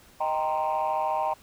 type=chord; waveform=sine; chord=C minor seventh; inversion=first; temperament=equal; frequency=622.3 / 784 / 932.3 / 1046.5 Hz; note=Eb5 / G5 / Bb5 / C6; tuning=0 / 0 / 0 / 0 cents; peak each=-29 / -27 / -27 / -32 dBFS; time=0.2-1.34 s; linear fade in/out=10 ms; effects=tanh soft clip ceiling -19 dBFS + pink hiss -55 dBFS RMS until 1.42 s